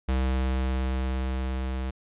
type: tone with level ramp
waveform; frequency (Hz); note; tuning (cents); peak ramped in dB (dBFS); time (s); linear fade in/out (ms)
square; 64.9; C2; -13; -23 to -29; 0.08-1.91; 10
effects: resampled to 8000 Hz